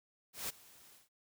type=noise with ADSR envelope; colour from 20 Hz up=white; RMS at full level=-38 dBFS; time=0.33-1.09 s; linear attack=160 ms; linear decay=18 ms; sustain=-22 dB; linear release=150 ms; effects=none